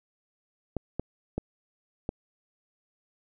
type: clicks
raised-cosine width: 2 ms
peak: -16 dBFS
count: 4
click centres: 0.767 / 0.996 / 1.38 / 2.091 s
effects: none